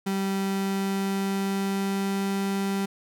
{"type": "tone with pitch glide", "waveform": "35% pulse", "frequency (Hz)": [194.5, 196.31], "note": ["G3", "G3"], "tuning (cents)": [-13, 3], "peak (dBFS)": -23, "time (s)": [0.06, 2.86], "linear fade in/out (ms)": 10, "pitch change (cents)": 16, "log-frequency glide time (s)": [0.32, 2.28], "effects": []}